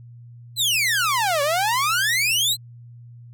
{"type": "exponential two-way sweep", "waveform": "sawtooth", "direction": "down then up", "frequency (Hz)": [4186, 554.4, 4186], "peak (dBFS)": -15, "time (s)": [0.56, 2.57], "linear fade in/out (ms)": 50, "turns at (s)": 1.42, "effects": ["added 119 Hz sine -40 dBFS peak until 3.33 s"]}